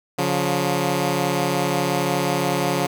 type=tone pair together; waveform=10% pulse; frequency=141.44 / 178.2 Hz; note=C#3 / F3; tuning=+35 / +35 cents; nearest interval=major third; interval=400 cents; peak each=-14 dBFS; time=0.18-2.87 s; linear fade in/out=10 ms; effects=none